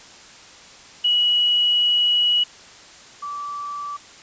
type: tone pair in turn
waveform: sine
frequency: 2922 / 1159.6 Hz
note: F#7 / D6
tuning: -22 / -22 cents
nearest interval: octave + major third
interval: 1600 cents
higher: first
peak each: -15 / -27 dBFS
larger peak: first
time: 1.04-2.44 / 3.22-3.97 s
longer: first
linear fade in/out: 10 ms
effects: white hiss -44 dBFS RMS until 4.22 s + resampled to 16000 Hz